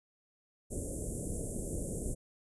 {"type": "band-stop noise", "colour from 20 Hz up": "pink", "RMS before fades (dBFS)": -37, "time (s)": [0.7, 2.15], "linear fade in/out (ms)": 20, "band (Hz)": [580, 7500], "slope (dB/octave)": 48, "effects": ["resampled to 24000 Hz"]}